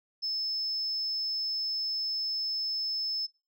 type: tone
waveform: sine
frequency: 5240 Hz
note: E8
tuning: 11 cents flat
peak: -28 dBFS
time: 0.22-3.27 s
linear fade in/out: 20 ms
effects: noise-tail reverb RT60 0.3 s tail -21 dB re dry + tanh soft clip ceiling -25 dBFS